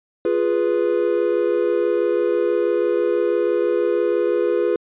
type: chord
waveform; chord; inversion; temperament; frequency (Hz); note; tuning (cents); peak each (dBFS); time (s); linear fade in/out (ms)
triangle; F diminished; none; equal; 349.2 / 415.3 / 493.9; F4 / Ab4 / Cb5; 0 / 0 / 0; -19; 0.25-4.76; 2
effects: resampled to 8000 Hz